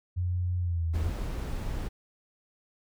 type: tone with pitch glide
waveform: sine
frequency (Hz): 89.4 to 81.98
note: F2 to E2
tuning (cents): +41 to -9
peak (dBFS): -26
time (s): 0.16-1.1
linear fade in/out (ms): 20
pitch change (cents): -150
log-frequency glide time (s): 0.6-0.87
type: noise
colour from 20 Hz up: brown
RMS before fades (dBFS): -33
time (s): 0.93-1.89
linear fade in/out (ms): 20
effects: none